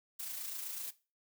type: noise with amplitude modulation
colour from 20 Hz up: blue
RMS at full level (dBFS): -40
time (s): 0.19-0.91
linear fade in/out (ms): 10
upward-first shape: sine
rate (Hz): 27.8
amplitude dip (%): 40
effects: noise-tail reverb RT60 0.3 s tail -17 dB re dry